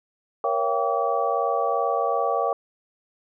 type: tone cluster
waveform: sine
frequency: 471.2 / 554 / 682 / 780 / 1145 Hz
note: A#4 / C#5 / F5 / G5 / D6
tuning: +19 / -1 / -41 / -9 / -44 cents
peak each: -27 dBFS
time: 0.44-2.53 s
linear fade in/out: 2 ms
effects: none